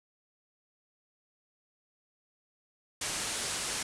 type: low-pass noise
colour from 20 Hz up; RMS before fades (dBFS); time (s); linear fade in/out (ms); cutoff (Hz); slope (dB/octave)
white; -35; 3.01-3.83; 5; 9900; 48
effects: none